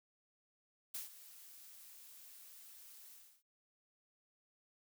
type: noise with ADSR envelope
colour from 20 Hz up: blue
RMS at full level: -42 dBFS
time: 0.94-3.43 s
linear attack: 7 ms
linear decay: 140 ms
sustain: -15 dB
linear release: 320 ms
effects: none